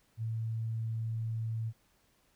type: tone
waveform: sine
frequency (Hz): 112.6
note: A2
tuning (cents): +40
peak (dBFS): -32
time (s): 0.17-1.73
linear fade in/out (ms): 50
effects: pink hiss -70 dBFS RMS until 2.35 s